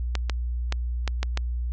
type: clicks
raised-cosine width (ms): 0.2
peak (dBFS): -10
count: 6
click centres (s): 0.153 / 0.297 / 0.724 / 1.077 / 1.23 / 1.374
effects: added 60 Hz sine -25 dBFS peak until 1.72 s + low-pass 7000 Hz 12 dB/octave